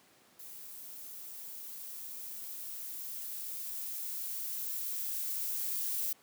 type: noise with level ramp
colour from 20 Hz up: violet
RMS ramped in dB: -48 to -34 dBFS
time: 0.39-6.13 s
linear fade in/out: 5 ms
effects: pink hiss -63 dBFS RMS until 6.22 s + high-pass 200 Hz 12 dB/octave